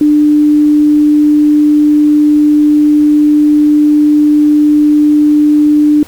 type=tone; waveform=sine; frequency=298.3 Hz; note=D4; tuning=27 cents sharp; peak=-4 dBFS; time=0.01-6.03 s; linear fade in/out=2 ms; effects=pink hiss -36 dBFS RMS until 6.07 s